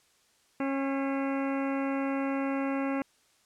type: harmonic tone with a mistuned harmonic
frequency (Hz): 272.9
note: C#4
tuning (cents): -27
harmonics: 1 / 2 / 3 / 4 / 5 / 6 / 7 / 8 / 9 / 10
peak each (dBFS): -29 / -35 / -39 / -41 / -43 / -45 / -46 / -47 / -48 / -49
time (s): 0.6-3.02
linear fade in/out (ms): 2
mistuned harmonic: 7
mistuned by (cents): +83
effects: white hiss -66 dBFS RMS until 3.45 s + low-pass 9000 Hz 12 dB/octave